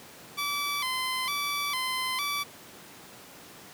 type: tone with vibrato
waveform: 15% pulse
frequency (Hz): 1090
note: C#6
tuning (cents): -29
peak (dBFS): -22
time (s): 0.37-2.44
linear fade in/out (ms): 20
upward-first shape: square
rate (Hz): 1.1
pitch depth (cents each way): 98
effects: pink hiss -48 dBFS RMS until 3.73 s + high-pass 150 Hz 12 dB/octave